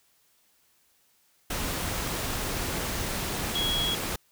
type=tone in noise; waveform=sine; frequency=3322 Hz; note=G#7; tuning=in tune; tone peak=-26 dBFS; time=3.55-3.95 s; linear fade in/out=5 ms; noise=pink; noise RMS=-31 dBFS; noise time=1.5-4.16 s; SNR=+2 dB; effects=white hiss -66 dBFS RMS until 4.31 s